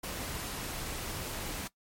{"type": "noise", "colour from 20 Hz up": "pink", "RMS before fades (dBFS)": -38, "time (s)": [0.03, 1.68], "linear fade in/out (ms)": 10, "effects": ["noise-tail reverb RT60 0.1 s tail -19 dB re dry", "MP3 64 kbps"]}